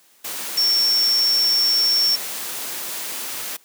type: tone in noise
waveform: sine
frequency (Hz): 5460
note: F8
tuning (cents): -40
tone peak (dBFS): -15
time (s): 0.57-2.16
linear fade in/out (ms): 10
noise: white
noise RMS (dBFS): -29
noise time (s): 0.24-3.57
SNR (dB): +11
effects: white hiss -55 dBFS RMS until 3.64 s + high-pass 200 Hz 12 dB/octave